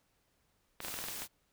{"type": "noise", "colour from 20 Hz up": "white", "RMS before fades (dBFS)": -42, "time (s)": [0.8, 1.28], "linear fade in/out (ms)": 50}
{"type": "clicks", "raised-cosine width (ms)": 0.3, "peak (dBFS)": -24, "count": 8, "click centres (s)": [0.804, 0.848, 0.883, 0.941, 0.989, 1.04, 1.085, 1.22]}
{"effects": ["pink hiss -75 dBFS RMS until 1.52 s"]}